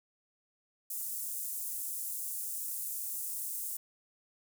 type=high-pass noise; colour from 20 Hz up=pink; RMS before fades=-38 dBFS; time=0.9-3.77 s; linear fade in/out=5 ms; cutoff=8600 Hz; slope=24 dB/octave; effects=none